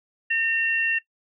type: tone pair together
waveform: sine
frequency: 1823 / 2735 Hz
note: A#6 / F7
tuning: -39 / -37 cents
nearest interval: perfect fifth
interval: 702 cents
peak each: -23 dBFS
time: 0.3-0.99 s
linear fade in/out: 10 ms
effects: noise-tail reverb RT60 0.1 s tail -18 dB re dry